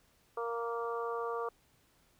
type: harmonic tone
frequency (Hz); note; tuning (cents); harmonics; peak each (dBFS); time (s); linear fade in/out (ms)
233.1; A#3; 0; 2 / 3 / 4 / 5 / 6; -36 / -44 / -43 / -39 / -49; 0.37-1.49; 5
effects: pink hiss -69 dBFS RMS until 2.19 s